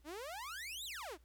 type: exponential two-way sweep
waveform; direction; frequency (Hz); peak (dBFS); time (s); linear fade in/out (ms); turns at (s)
sawtooth; up then down; 277.2 to 4068 to 277.2; -40; 0.04-1.18; 50; 0.85
effects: added 60 Hz sine -63 dBFS peak until 1.24 s + pink hiss -75 dBFS RMS until 1.24 s